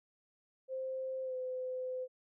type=tone with pitch glide; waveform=sine; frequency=523.3 to 510.5 Hz; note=C5 to C5; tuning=0 to -43 cents; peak=-36 dBFS; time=0.68-2.08 s; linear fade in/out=50 ms; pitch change=-43 cents; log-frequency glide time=1.23-1.35 s; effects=none